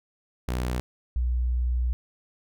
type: tone pair in turn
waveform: sawtooth / sine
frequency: 61.74 / 61.17 Hz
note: B1 / B1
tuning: 0 / -16 cents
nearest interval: unison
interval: 16 cents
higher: first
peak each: -22 dBFS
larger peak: neither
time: 0.48-0.8 / 1.16-1.93 s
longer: second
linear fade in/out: 0 ms
effects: none